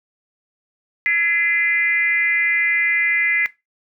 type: tone with frequency modulation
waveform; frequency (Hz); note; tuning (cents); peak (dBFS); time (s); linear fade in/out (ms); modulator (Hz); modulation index
sine; 2043; C7; -42; -14; 1.06-3.46; 0; 354; 0.61
effects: noise-tail reverb RT60 0.2 s tail -18 dB re dry